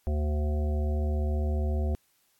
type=harmonic tone; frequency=74.8 Hz; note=D2; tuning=32 cents sharp; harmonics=1 / 3 / 5 / 7 / 9 / 10; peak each=-25 / -37 / -39 / -41 / -42 / -49 dBFS; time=0.07-1.95 s; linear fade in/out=0 ms; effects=white hiss -69 dBFS RMS until 2.39 s + AAC 64 kbps